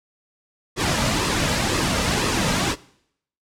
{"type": "noise with flanger", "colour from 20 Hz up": "pink", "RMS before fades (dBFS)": -21, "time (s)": [0.76, 2.76], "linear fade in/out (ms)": 50, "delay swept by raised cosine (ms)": [1.3, 2.8], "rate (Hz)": 2, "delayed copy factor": -0.55, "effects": ["noise-tail reverb RT60 0.7 s tail -21 dB re dry", "low-pass 8000 Hz 12 dB/octave"]}